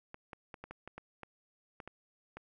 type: clicks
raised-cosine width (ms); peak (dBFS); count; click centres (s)
0.5; -30; 11; 0.144 / 0.332 / 0.542 / 0.64 / 0.71 / 0.876 / 0.98 / 1.233 / 1.802 / 1.876 / 2.37
effects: none